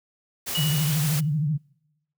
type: noise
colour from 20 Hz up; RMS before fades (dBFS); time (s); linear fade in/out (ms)
white; -30; 0.46-1.21; 20
type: tone with exponential decay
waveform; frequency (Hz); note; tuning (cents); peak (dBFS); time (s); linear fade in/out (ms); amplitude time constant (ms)
sine; 2923; F#7; -22; -23; 0.55-1.29; 1; 160
type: tone with vibrato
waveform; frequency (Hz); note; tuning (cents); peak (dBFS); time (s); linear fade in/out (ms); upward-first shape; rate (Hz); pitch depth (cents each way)
sine; 150.6; D3; +44; -21; 0.57-1.58; 20; triangle; 13; 150
effects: noise-tail reverb RT60 0.9 s tail -26 dB re dry